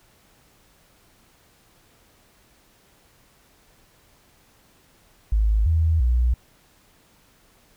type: tone with pitch steps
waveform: sine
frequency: 53.2 / 80.9 / 60.7 Hz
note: G#1 / E2 / B1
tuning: +42 / -32 / -29 cents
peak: -16 dBFS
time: 5.32-6.34 s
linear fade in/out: 5 ms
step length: 340 ms
effects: pink hiss -58 dBFS RMS until 7.76 s